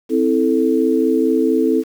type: chord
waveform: sine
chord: A minor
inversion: first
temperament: equal with one note detuned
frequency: 261.6 / 326 / 440 Hz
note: C4 / E4 / A4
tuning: 0 / -19 / 0 cents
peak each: -17 dBFS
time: 0.09-1.84 s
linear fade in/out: 50 ms
effects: 7-bit